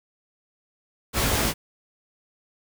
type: noise with comb filter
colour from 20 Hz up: pink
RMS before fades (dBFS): -23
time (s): 1.13-1.54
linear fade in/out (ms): 50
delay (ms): 18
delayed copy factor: +0.7
effects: none